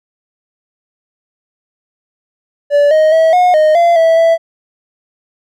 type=tone with pitch steps; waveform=triangle; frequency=578 / 624 / 646 / 722 / 618 / 685 / 655 / 661 Hz; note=D5 / D#5 / E5 / F#5 / D#5 / F5 / E5 / E5; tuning=-28 / +5 / -35 / -43 / -12 / -34 / -11 / +5 cents; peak=-4 dBFS; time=2.7-4.38 s; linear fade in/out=50 ms; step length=210 ms; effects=none